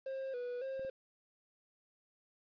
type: tone with vibrato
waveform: triangle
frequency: 511 Hz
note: C5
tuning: 41 cents flat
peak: -36 dBFS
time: 0.06-0.9 s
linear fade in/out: 5 ms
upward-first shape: square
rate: 1.8 Hz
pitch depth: 74 cents each way
type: clicks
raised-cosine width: 2 ms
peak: -40 dBFS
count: 2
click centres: 0.795 / 0.849 s
effects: resampled to 11025 Hz + 11-bit